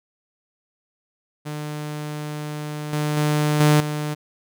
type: tone with level steps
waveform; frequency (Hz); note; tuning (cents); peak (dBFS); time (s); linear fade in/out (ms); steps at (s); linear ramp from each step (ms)
sawtooth; 150; D3; +37; -24 / -17 / -14 / -9 / -20; 1.45-4.15; 20; 2.93 / 3.17 / 3.6 / 3.8; 2
effects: none